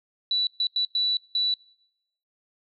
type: tone bursts at uneven times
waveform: sine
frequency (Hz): 3951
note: B7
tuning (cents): 0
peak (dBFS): -21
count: 5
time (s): 0.31-0.47 / 0.6-0.67 / 0.76-0.85 / 0.95-1.17 / 1.35-1.54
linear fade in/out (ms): 2
effects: noise-tail reverb RT60 0.8 s tail -25 dB re dry